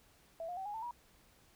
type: tone with pitch steps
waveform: sine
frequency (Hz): 659.3 / 710.7 / 766.1 / 825.9 / 890.3 / 959.7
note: E5 / F5 / G5 / G#5 / A5 / B5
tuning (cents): 0 / +30 / -40 / -10 / +20 / -50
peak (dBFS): -39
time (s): 0.4-0.91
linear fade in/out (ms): 2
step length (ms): 85
effects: pink hiss -66 dBFS RMS until 1.55 s